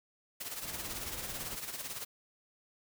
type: noise with tremolo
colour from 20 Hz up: white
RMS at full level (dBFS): -39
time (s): 0.4-2.05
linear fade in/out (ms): 10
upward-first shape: sine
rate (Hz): 18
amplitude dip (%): 60
type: noise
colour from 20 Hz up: pink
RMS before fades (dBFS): -46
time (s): 0.64-1.56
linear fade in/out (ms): 10
effects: none